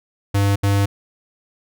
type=tone bursts at uneven times; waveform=square; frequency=100 Hz; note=G2; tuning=35 cents sharp; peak=-15 dBFS; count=2; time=0.34-0.56 / 0.63-0.86 s; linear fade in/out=10 ms; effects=none